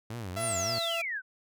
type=tone with vibrato; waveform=sawtooth; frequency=103.83 Hz; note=G#2; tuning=in tune; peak=-32 dBFS; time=0.1-0.79 s; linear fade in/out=5 ms; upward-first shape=sine; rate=3.6 Hz; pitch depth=260 cents each way
type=tone; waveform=sawtooth; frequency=671 Hz; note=E5; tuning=31 cents sharp; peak=-28 dBFS; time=0.36-1.02 s; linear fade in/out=10 ms
type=exponential sweep; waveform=sine; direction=down; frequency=10950 to 1462 Hz; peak=-31 dBFS; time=0.39-1.22 s; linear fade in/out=50 ms
effects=none